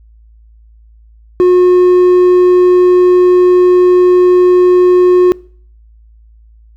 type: tone with hard clipping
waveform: sine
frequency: 361.2 Hz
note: F#4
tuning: 42 cents flat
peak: -5 dBFS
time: 1.4-5.32 s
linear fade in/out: 0 ms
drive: 3 dB
effects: noise-tail reverb RT60 0.5 s tail -24 dB re dry + added 55 Hz sine -39 dBFS peak until 6.76 s